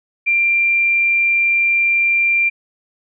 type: tone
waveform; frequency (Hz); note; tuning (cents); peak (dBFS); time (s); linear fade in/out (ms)
sine; 2374; D7; +18; -12; 0.26-2.5; 20
effects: none